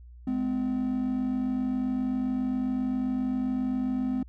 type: tone pair together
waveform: triangle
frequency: 208.4 / 255.9 Hz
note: G#3 / C4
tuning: +6 / -38 cents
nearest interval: major third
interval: 356 cents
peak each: -30 / -24 dBFS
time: 0.27-4.23 s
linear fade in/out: 5 ms
effects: tanh soft clip ceiling -17 dBFS + added 60 Hz sine -45 dBFS peak until 4.28 s